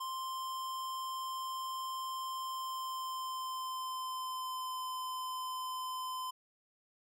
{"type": "tone with pitch glide", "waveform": "square", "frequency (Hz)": [1046.5, 1025.6], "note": ["C6", "C6"], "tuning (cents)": [0, -35], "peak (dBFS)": -38, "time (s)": [0, 6.31], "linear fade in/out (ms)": 10, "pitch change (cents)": -35, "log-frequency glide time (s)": [2.42, 4.84], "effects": []}